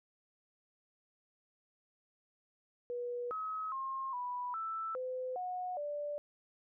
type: tone with pitch steps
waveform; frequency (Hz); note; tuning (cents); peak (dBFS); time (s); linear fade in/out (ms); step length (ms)
sine; 485.3 / 1278 / 1068 / 985 / 1322 / 510 / 729 / 586; B4 / D#6 / C6 / B5 / E6 / C5 / F#5 / D5; -30 / +46 / +35 / -5 / +5 / -44 / -26 / -4; -36; 2.9-6.18; 0; 410
effects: none